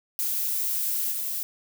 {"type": "noise with level steps", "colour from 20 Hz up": "violet", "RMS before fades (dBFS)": [-27, -30], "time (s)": [0.19, 1.43], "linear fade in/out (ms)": 0, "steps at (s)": 1.11, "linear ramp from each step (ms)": 10, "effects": []}